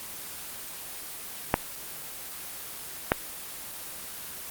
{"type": "clicks", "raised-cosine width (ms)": 0.5, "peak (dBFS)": -3, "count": 2, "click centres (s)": [1.541, 3.119], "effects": ["white hiss -39 dBFS RMS until 4.5 s", "Opus 24 kbps"]}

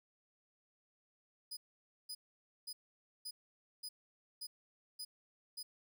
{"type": "tone bursts", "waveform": "sawtooth", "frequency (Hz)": 4978, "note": "D#8", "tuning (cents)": 0, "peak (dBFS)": -40, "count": 8, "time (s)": [1.51, 5.63], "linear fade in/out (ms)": 10, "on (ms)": 60, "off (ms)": 520, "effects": []}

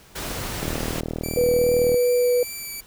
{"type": "noise", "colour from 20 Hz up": "pink", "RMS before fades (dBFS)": -30, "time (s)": [0.15, 1.01], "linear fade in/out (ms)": 10}
{"type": "click train", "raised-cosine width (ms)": 2, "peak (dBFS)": -14, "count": 53, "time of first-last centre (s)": [0.63, 1.943], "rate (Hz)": 39.6}
{"type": "tone with vibrato", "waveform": "5% pulse", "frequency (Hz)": 2321, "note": "D7", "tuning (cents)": -21, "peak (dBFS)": -22, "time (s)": [1.23, 2.81], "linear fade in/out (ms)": 10, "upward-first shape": "triangle", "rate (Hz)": 2.5, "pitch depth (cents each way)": 13}
{"type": "tone", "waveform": "sine", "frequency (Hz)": 490.6, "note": "B4", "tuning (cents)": -12, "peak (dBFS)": -16, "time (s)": [1.37, 2.43], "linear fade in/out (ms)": 2}
{"effects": ["pink hiss -50 dBFS RMS until 2.86 s"]}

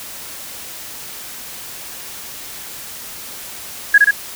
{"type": "tone with echo", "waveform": "sine", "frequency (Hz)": 1661.2, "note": "G#6", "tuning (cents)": 0, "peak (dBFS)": -4, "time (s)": [3.94, 3.98], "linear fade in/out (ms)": 5, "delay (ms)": 65, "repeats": 2, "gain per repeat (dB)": -2, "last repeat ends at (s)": 4.11, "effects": ["white hiss -32 dBFS RMS until 4.35 s"]}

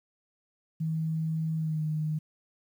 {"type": "tone with pitch glide", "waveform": "sine", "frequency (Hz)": [159.8, 154.54], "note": ["D#3", "D#3"], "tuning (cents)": [47, -11], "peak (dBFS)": -27, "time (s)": [0.8, 2.19], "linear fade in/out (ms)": 10, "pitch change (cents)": -58, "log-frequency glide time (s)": [1.56, 1.83], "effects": ["10-bit"]}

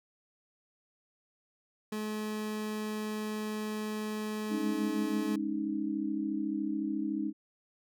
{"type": "tone", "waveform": "30% pulse", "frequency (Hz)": 213.9, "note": "A3", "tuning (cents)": -49, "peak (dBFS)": -31, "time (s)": [1.92, 5.36], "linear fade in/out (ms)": 5}
{"type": "chord", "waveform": "sine", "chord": "Ab suspended fourth", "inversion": "none", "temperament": "equal", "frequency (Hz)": [207.7, 277.2, 311.1], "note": ["Ab3", "Db4", "Eb4"], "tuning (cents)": [0, 0, 0], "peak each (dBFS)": [-36, -36, -33], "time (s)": [4.49, 7.33], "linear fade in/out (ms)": 50}
{"effects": []}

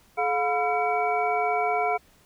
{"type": "tone cluster", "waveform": "sine", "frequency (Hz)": [428.4, 714, 998, 1358, 2269], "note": ["A4", "F5", "B5", "F6", "C#7"], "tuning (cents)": [-46, 38, 18, -49, 40], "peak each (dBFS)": [-29, -24, -32, -32, -31], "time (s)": [0.17, 1.98], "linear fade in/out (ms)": 20, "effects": ["pink hiss -59 dBFS RMS until 2.25 s"]}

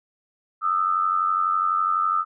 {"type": "tone pair together", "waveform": "sine", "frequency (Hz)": [1226.5, 1318.5], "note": ["D#6", "E6"], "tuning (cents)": [-25, 0], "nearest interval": "minor second", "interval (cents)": 125, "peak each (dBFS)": -22, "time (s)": [0.61, 2.25], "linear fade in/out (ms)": 50, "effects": []}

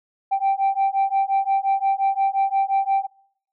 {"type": "beating tone pair", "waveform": "sine", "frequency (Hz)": [779, 784.7], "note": ["G5", "G5"], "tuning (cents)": [-11, 2], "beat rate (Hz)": 5.7, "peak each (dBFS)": -19, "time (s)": [0.31, 3.07], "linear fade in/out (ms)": 20, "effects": ["noise-tail reverb RT60 0.7 s tail -26 dB re dry", "tanh soft clip ceiling -14 dBFS"]}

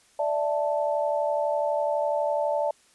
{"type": "chord", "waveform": "sine", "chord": "D suspended second", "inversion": "none", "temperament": "equal", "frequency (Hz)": [587.3, 659.3, 880], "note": ["D5", "E5", "A5"], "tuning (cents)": [0, 0, 0], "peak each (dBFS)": [-25, -29, -29], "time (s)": [0.19, 2.71], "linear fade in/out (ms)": 5, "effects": ["white hiss -60 dBFS RMS until 2.94 s", "resampled to 24000 Hz"]}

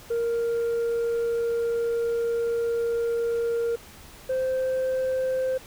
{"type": "tone pair in turn", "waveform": "sine", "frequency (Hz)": [466.2, 519.8], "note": ["A#4", "C5"], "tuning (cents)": [0, -11], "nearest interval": "major second", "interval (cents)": 189, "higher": "second", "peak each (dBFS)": -20, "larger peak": "neither", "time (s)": [[0.1, 3.76], [4.29, 5.58]], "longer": "first", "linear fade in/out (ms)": 10, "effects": ["tanh soft clip ceiling -22 dBFS", "pink hiss -47 dBFS RMS until 5.66 s"]}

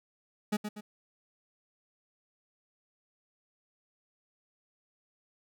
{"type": "tone with echo", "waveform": "40% pulse", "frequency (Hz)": 209.8, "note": "G#3", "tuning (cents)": 18, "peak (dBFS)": -26, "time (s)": [0.52, 0.57], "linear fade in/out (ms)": 10, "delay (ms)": 120, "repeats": 2, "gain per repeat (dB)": -7, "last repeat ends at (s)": 0.81, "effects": []}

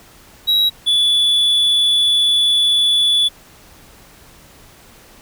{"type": "tone pair in turn", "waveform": "triangle", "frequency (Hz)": [3865, 3443], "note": ["B7", "A7"], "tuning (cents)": [-38, -38], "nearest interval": "major second", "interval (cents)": 200, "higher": "first", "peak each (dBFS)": -10, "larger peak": "neither", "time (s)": [[0.47, 0.7], [0.86, 3.29]], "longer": "second", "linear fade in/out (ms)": 20, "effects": ["pink hiss -45 dBFS RMS until 5.21 s"]}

